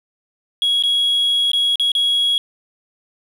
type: tone with dropouts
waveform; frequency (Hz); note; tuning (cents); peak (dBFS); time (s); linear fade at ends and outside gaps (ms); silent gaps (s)
sine; 3322; G#7; 0; -12; 0.62-2.38; 1; 0.825-0.836 / 1.517-1.533 / 1.757-1.797 / 1.918-1.951
effects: tanh soft clip ceiling -12 dBFS + 7-bit